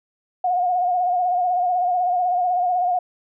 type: tone with vibrato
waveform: sine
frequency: 720 Hz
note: F#5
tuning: 47 cents flat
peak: -17 dBFS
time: 0.44-2.99 s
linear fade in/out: 5 ms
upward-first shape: sine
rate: 16 Hz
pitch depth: 49 cents each way
effects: none